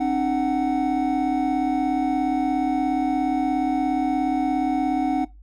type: tone cluster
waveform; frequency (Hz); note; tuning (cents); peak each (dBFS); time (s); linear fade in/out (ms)
triangle; 266.8 / 303.8 / 742; C4 / D#4 / F#5; +34 / -41 / +5; -22; 0-5.25; 10
effects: noise-tail reverb RT60 0.2 s tail -19 dB re dry + added 50 Hz sine -43 dBFS peak until 5.42 s